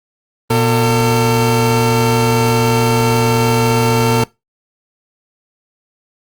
25% pulse tone pair together, 120 / 451.5 Hz, B2 / A4, -49 / +45 cents, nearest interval octave + major seventh, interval 2294 cents, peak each -10 dBFS, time 0.5-4.24 s, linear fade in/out 5 ms, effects noise-tail reverb RT60 0.2 s tail -21 dB re dry + Opus 32 kbps

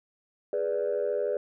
sine chord, G# diminished, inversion none, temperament equal, 415.3 / 493.9 / 587.3 Hz, G#4 / B4 / D5, 0 / 0 / 0 cents, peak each -29 dBFS, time 0.53-1.37 s, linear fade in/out 2 ms, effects tanh soft clip ceiling -20 dBFS

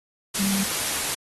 sine tone in noise, 196 Hz, G3, in tune, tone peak -23 dBFS, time 0.39-0.64 s, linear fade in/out 10 ms, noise white, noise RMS -26 dBFS, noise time 0.34-1.15 s, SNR 0 dB, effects AAC 32 kbps

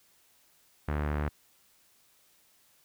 sawtooth tone with low-pass filter, 74.2 Hz, D2, 18 cents sharp, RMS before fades -31 dBFS, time 0.88-1.29 s, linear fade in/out 5 ms, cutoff 1700 Hz, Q 1.6, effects white hiss -65 dBFS RMS until 2.84 s

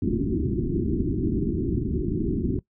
white low-pass noise, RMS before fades -25 dBFS, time 0.02-2.59 s, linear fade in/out 2 ms, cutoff 380 Hz, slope 96 dB/octave, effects noise-tail reverb RT60 0.1 s tail -20 dB re dry

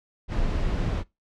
brown noise, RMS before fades -25 dBFS, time 0.28-1.04 s, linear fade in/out 50 ms, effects noise-tail reverb RT60 0.2 s tail -21 dB re dry + low-pass 5000 Hz 12 dB/octave

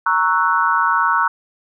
sine chord, F# dominant seventh, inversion first, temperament equal, 932.3 / 1108.7 / 1318.5 / 1480 Hz, A#5 / C#6 / E6 / F#6, 0 / 0 / 0 / 0 cents, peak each -19 dBFS, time 0.06-1.28 s, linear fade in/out 5 ms, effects none

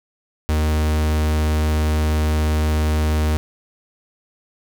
45% pulse tone, 77 Hz, D#2, 17 cents flat, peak -16 dBFS, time 0.49-3.37 s, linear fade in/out 0 ms, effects none

